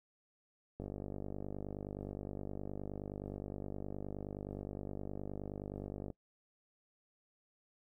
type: click train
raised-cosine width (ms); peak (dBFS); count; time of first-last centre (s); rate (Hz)
2; -29; 264; 0.8-6.102; 49.6
effects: noise-tail reverb RT60 0.1 s tail -22 dB re dry